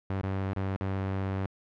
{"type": "tone with dropouts", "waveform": "sawtooth", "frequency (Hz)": 96.3, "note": "G2", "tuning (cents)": -30, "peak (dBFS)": -25, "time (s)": [0.1, 1.46], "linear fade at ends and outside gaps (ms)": 0, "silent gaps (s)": [[0.214, 0.233], [0.533, 0.563], [0.762, 0.81]], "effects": ["low-pass 2000 Hz 12 dB/octave"]}